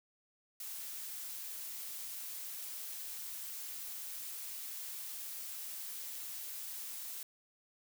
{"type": "noise", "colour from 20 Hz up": "blue", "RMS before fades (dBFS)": -44, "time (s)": [0.6, 7.23], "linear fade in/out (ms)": 2, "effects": []}